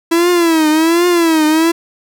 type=tone with vibrato; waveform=45% pulse; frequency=329.6 Hz; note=E4; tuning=in tune; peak=-9 dBFS; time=0.11-1.72 s; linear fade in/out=10 ms; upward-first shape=triangle; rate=1.3 Hz; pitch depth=140 cents each way; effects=none